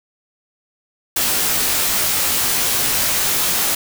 white noise with comb filter, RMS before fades -18 dBFS, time 1.16-3.75 s, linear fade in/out 5 ms, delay 18 ms, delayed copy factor -0.7, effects none

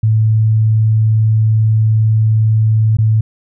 sine tone with dropouts, 109.7 Hz, A2, 5 cents flat, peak -8 dBFS, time 0.03-3.21 s, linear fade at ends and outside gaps 5 ms, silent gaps 2.97-2.985 s, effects none

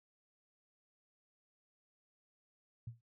sine tone with exponential decay, 116.54 Hz, A#2, in tune, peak -39 dBFS, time 2.87-3.01 s, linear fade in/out 5 ms, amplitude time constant 30 ms, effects noise-tail reverb RT60 0.1 s tail -21 dB re dry

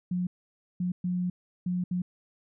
sine tone bursts at uneven times, 179.5 Hz, F3, 48 cents sharp, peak -26 dBFS, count 5, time 0.11-0.27 / 0.8-0.92 / 1.04-1.3 / 1.66-1.84 / 1.91-2.02 s, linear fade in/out 5 ms, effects none

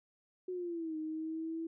sine linear two-way sweep, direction down then up, 370 to 311.1 to 329.1 Hz, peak -36 dBFS, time 0.48-1.67 s, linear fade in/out 5 ms, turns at 0.97 s, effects none

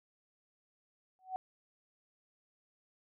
sine tone with exponential growth, 750 Hz, F#5, 23 cents sharp, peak -31 dBFS, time 1.19-1.36 s, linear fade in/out 0 ms, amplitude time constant 35 ms, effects none

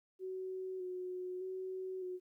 sine tone with vibrato, 370 Hz, F#4, in tune, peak -39 dBFS, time 0.19-2.2 s, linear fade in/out 50 ms, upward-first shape square, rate 0.82 Hz, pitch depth 22 cents each way, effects 13-bit

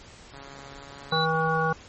5% pulse tone with pitch glide, 138.5 to 140.03 Hz, C#3 to C#3, -1 to +18 cents, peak -32 dBFS, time 0.33-1.18 s, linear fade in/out 2 ms, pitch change +19 cents, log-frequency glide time 0.65-0.98 s
sine tone, 3951 Hz, B7, in tune, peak -27 dBFS, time 1.11-1.26 s, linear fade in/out 20 ms
harmonic tone, 160.7 Hz, E3, 44 cents flat, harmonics 1 / 3 / 5 / 7 / 9, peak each -28 / -28 / -28 / -28 / -28 dBFS, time 1.12-1.73 s, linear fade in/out 5 ms
effects pink hiss -48 dBFS RMS until 1.88 s + MP3 32 kbps

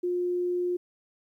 sine tone, 355.9 Hz, F4, 33 cents sharp, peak -25 dBFS, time 0.03-0.77 s, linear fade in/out 10 ms, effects 11-bit

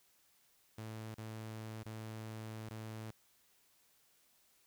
sawtooth tone with dropouts, 110 Hz, A2, in tune, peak -40 dBFS, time 0.78-3.11 s, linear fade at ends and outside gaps 5 ms, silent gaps 1.145-1.181 / 1.832-1.857 / 2.691-2.707 s, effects white hiss -71 dBFS RMS until 4.66 s

